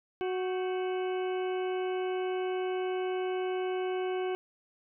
harmonic tone with a mistuned harmonic, 370 Hz, F#4, in tune, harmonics 1 / 2 / 3 / 4 / 6 / 7 / 8, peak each -30 / -38 / -46 / -46 / -48 / -51 / -49 dBFS, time 0.21-4.35 s, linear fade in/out 0 ms, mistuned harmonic 4, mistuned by +76 cents, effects none

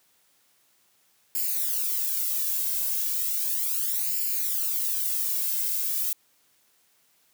violet noise with flanger, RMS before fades -27 dBFS, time 1.35-6.13 s, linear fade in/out 2 ms, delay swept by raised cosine 0.41 to 1.91 ms, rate 0.35 Hz, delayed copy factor +0.8, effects white hiss -65 dBFS RMS until 7.33 s + high-pass 100 Hz 12 dB/octave

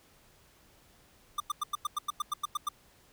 square tone bursts, 1193 Hz, D6, 27 cents sharp, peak -29 dBFS, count 12, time 1.38-2.689 s, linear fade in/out 5 ms, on 22 ms, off 95 ms, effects pink hiss -62 dBFS RMS until 3.12 s

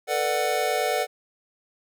square chord, B minor seventh, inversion third, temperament just, 444.5 / 493.9 / 592.7 / 740.8 Hz, A4 / B4 / D5 / F#5, +18 / 0 / +16 / +2 cents, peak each -30 / -30 / -29 / -27 dBFS, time 0.07-1.07 s, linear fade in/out 50 ms, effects none

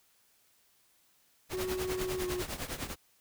pink noise with tremolo, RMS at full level -35 dBFS, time 1.49-2.96 s, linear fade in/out 50 ms, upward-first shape triangle, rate 9.9 Hz, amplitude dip 85%
triangle tone with pitch glide, 370 to 361.5 Hz, F#4 to F#4, 0 to -40 cents, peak -31 dBFS, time 1.53-2.42 s, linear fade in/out 5 ms, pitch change -40 cents, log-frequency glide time 2.19-2.25 s
effects white hiss -68 dBFS RMS until 3.2 s

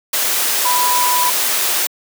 sine tone in noise, 987.8 Hz, B5, in tune, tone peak -15 dBFS, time 0.65-1.3 s, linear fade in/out 5 ms, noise white, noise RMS -17 dBFS, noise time 0.13-1.87 s, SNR -1 dB, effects high-pass 400 Hz 12 dB/octave

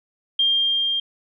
sine tone with level ramp, 3200 Hz, G7, 35 cents sharp, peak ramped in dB -15 to -20 dBFS, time 0.39-1 s, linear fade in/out 5 ms, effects none

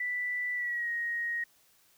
sine tone with pitch glide, 1975.5 to 1878.7 Hz, B6 to A#6, 0 to +13 cents, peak -30 dBFS, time 0-1.44 s, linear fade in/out 5 ms, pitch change -87 cents, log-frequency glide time 0.54-0.9 s, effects white hiss -65 dBFS RMS until 1.97 s

